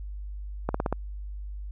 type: slowing click train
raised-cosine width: 1 ms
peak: -12 dBFS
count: 5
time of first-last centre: 0.69-0.926 s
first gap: 54 ms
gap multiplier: 1.06
effects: added 50 Hz sine -34 dBFS peak until 1.71 s